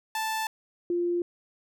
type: tone pair in turn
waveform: sawtooth / sine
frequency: 880 / 348.4 Hz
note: A5 / F4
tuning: 0 / -4 cents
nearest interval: octave + major third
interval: 1604 cents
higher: first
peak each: -24 dBFS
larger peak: neither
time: 0.15-0.47 / 0.9-1.22 s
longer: neither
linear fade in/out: 2 ms
effects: none

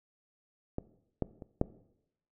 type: clicks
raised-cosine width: 2 ms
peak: -20 / -16 / -30 / -13 dBFS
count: 4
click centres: 0.784 / 1.223 / 1.422 / 1.614 s
effects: noise-tail reverb RT60 0.8 s tail -18 dB re dry

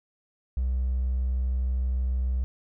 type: tone with hard clipping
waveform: triangle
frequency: 63.4 Hz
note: B1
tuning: 46 cents sharp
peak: -23 dBFS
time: 0.57-2.44 s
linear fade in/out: 0 ms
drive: 2 dB
effects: none

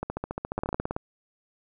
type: two click trains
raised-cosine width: 1 ms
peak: -14 / -16 dBFS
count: 8 / 12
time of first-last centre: 0.58-0.965 / 0.03-0.799 s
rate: 18.2 / 14.3 Hz
effects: none

